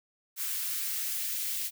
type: noise with high-pass filter sweep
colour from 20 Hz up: blue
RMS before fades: -33 dBFS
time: 0.36-1.71 s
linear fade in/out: 50 ms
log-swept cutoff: 1300 to 2300 Hz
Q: 1.2
effects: none